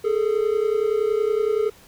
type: tone pair together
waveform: triangle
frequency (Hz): 417.1 / 447.8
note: G#4 / A4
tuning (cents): +7 / +30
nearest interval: minor second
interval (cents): 123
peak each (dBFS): -19 / -20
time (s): 0.04-1.7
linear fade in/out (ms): 10
effects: pink hiss -50 dBFS RMS until 1.87 s